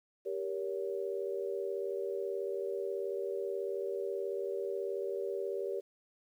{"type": "chord", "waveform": "sine", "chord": "G diminished", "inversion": "none", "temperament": "just", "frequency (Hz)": [392, 470.4, 564.5], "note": ["G4", "Bb4", "Db5"], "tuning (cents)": [0, 16, 31], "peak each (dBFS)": [-36, -39, -40], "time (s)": [0.25, 5.81], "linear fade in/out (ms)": 20, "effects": ["11-bit"]}